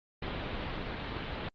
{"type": "low-pass noise", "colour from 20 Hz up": "pink", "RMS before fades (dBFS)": -37, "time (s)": [0.22, 1.49], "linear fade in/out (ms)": 5, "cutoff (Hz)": 4000, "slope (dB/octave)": 48, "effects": ["Opus 32 kbps"]}